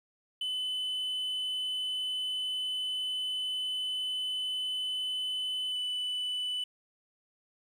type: tone with pitch glide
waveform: sine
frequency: 3017 to 2988 Hz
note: F#7 to F#7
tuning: +33 to +16 cents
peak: -28 dBFS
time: 0.41-6.64 s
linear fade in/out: 5 ms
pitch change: -17 cents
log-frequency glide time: 5.71-5.76 s
effects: tanh soft clip ceiling -30 dBFS + 10-bit